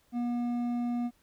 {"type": "tone with hard clipping", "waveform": "triangle", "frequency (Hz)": 240.6, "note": "B3", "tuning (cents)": -45, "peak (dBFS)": -30, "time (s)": [0.12, 1.11], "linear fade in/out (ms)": 50, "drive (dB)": 10, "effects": ["pink hiss -68 dBFS RMS until 1.22 s"]}